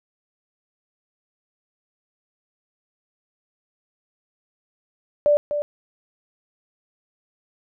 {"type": "tone with echo", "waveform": "sine", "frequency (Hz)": 587.3, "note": "D5", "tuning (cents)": 0, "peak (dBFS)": -13, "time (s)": [5.26, 5.37], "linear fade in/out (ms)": 0, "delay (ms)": 250, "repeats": 1, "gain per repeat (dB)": -8, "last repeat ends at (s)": 5.62, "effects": []}